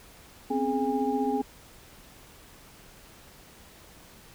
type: tone cluster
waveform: sine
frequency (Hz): 254.6 / 269.9 / 421 / 812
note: C4 / C#4 / G#4 / G#5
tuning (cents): -47 / -46 / +24 / -39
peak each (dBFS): -30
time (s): 0.5-1.42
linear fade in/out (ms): 10
effects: pink hiss -52 dBFS RMS until 4.34 s